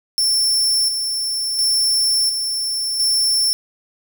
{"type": "tone with tremolo", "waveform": "sawtooth", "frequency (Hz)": 5390, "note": "E8", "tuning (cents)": 38, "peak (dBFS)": -12, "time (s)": [0.18, 3.53], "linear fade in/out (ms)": 0, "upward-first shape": "square", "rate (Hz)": 0.71, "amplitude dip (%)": 45, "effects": []}